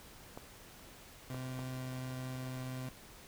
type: clicks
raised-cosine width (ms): 1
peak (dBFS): -30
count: 3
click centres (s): 0.375 / 1.345 / 1.592
type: tone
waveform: 30% pulse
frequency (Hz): 128.8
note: C3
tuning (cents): -27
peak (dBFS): -37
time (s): 1.3-2.89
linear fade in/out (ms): 2
effects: pink hiss -55 dBFS RMS until 3.27 s